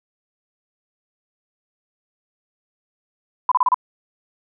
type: tone bursts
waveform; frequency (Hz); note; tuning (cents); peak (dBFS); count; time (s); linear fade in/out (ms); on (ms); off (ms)
sine; 1003; B5; +26; -12; 5; 3.49-3.744; 2; 26; 31
effects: none